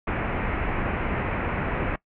pink low-pass noise, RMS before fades -27 dBFS, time 0.07-1.96 s, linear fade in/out 5 ms, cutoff 2500 Hz, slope 48 dB/octave, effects noise-tail reverb RT60 0.1 s tail -21 dB re dry

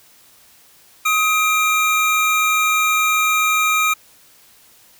square tone pair together, 1263 / 2384 Hz, D#6 / D7, +26 / +25 cents, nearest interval major seventh, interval 1099 cents, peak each -18 dBFS, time 1.05-3.94 s, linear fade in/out 10 ms, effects white hiss -50 dBFS RMS until 4.99 s

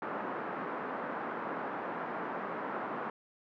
white band-pass noise, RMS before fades -38 dBFS, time 0.02-3.1 s, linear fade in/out 2 ms, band 180 to 1400 Hz, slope 24 dB/octave, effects none

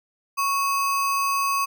sine tone with sample-and-hold, 1108.7 Hz, C#6, in tune, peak -20 dBFS, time 0.37-1.66 s, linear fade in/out 20 ms, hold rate 3675 Hz, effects none

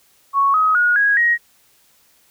sine tone with pitch steps, 1108.7 / 1266.2 / 1446.1 / 1651.6 / 1886.3 Hz, C#6 / D#6 / F#6 / G#6 / A#6, 0 / +30 / -40 / -10 / +20 cents, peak -12 dBFS, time 0.33-1.38 s, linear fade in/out 50 ms, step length 210 ms, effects white hiss -56 dBFS RMS until 2.3 s

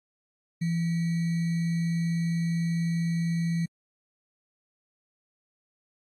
sine tone with sample-and-hold, 167.8 Hz, E3, 31 cents sharp, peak -24 dBFS, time 0.61-3.66 s, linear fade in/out 10 ms, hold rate 2100 Hz, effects low-pass 8000 Hz 12 dB/octave + AAC 64 kbps

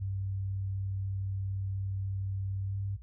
sine tone with pitch glide, 97 to 98.7 Hz, G2 to G2, -18 to +12 cents, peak -31 dBFS, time 0-2.97 s, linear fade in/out 20 ms, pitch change +30 cents, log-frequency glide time 2.62-2.78 s, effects added 60 Hz sine -46 dBFS peak until 3.02 s

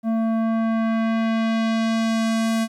square tone with low-pass filter sweep, 224.8 Hz, A3, 37 cents sharp, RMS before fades -21 dBFS, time 0.03-2.68 s, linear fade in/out 50 ms, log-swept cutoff 720 to 12000 Hz, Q 0.86, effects 10-bit

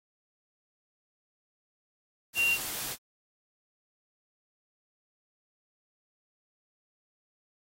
sine tone in noise, 2764 Hz, F7, 19 cents flat, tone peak -23 dBFS, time 2.35-2.58 s, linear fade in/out 50 ms, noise white, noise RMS -36 dBFS, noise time 2.33-2.97 s, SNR +10 dB, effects AAC 48 kbps

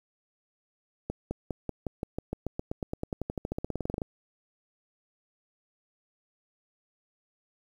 accelerating click train, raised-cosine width 2 ms, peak -18 dBFS, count 30, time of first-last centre 1.1-4.018 s, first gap 210 ms, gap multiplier 0.94, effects 9-bit

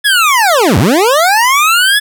25% pulse linear two-way sweep, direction down then up, 1723 to 78.1 to 1723 Hz, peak -3 dBFS, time 0.04-2 s, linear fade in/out 20 ms, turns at 0.78 s, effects none

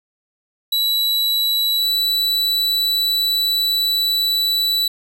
45% pulse tone with pitch glide, 3931 to 3954 Hz, B7 to B7, -9 to +1 cents, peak -15 dBFS, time 0.72-4.88 s, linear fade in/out 5 ms, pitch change +10 cents, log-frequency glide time 1.76-1.88 s, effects none

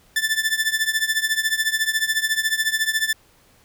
sawtooth tone with tremolo, 1761 Hz, A6, 1 cent sharp, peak -12 dBFS, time 0.16-3.13 s, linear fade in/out 2 ms, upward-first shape triangle, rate 14 Hz, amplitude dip 90%, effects pink hiss -56 dBFS RMS until 3.64 s

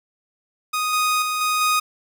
sawtooth tone with level steps, 1244.5 Hz, D#6, in tune, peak -17 / -14 / -18 / -15 / -13 dBFS, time 0.73-1.8 s, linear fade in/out 10 ms, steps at 0.93 / 1.22 / 1.41 / 1.61 s, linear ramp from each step 2 ms, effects none

